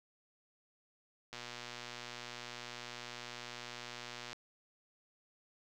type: click train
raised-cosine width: 0.2 ms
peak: -27 dBFS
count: 361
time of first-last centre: 1.33-4.33 s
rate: 120 Hz
effects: none